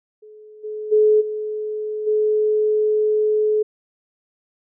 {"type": "tone with level steps", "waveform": "sine", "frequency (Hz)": 427.3, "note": "G#4", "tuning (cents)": 49, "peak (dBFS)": [-40, -26, -11, -23, -15], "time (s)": [0.22, 3.63], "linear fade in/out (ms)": 10, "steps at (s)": [0.63, 0.91, 1.2, 2.06], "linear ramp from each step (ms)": 20, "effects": []}